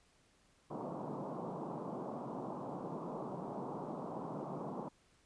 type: band-pass noise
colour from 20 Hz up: pink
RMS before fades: -43 dBFS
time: 0.7-4.89 s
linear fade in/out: 10 ms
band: 140 to 1100 Hz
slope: 48 dB/octave
effects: pink hiss -70 dBFS RMS until 5.25 s + resampled to 22050 Hz